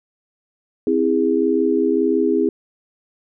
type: chord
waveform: sine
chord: C augmented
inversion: none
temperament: just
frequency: 261.6 / 327 / 408.8 Hz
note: C4 / E4 / G#4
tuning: 0 / -14 / -27 cents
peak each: -20 / -19 / -18 dBFS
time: 0.87-2.49 s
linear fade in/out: 2 ms
effects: none